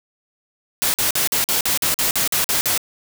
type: noise bursts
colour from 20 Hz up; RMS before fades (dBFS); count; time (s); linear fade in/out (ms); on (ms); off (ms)
white; -19; 12; 0.82-2.777; 0; 120; 47
effects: none